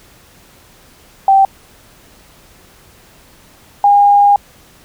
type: tone pair in turn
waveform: sine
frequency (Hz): 779 / 811.8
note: G5 / G#5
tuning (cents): -11 / -40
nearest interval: minor second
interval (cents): 71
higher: second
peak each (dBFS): -5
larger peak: neither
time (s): 1.28-1.45 / 3.84-4.36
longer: second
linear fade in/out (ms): 2
effects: pink hiss -45 dBFS RMS until 4.84 s